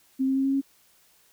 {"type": "tone with pitch steps", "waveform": "sine", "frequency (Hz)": [264.5, 266.8, 269.1, 271.5, 273.8], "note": ["C4", "C4", "C4", "C#4", "C#4"], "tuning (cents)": [19, 34, 49, -36, -21], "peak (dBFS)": -21, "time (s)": [0.19, 0.615], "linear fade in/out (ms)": 20, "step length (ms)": 85, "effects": ["white hiss -61 dBFS RMS until 1.32 s"]}